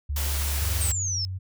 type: tone with pitch glide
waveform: sine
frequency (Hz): 71.9 to 71.44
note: D2 to D2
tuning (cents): -36 to -47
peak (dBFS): -25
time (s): 0.09-0.94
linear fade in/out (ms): 10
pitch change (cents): -11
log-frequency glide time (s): 0.28-0.71
type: noise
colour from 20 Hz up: white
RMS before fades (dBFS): -31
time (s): 0.16-0.92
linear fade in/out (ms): 5
type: tone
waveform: sine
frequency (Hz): 93.6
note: F#2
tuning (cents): +20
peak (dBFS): -29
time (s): 0.6-1.39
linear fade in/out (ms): 20
type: exponential sweep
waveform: sine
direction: down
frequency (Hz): 8670 to 5130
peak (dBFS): -26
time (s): 0.81-1.25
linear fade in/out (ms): 0
effects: none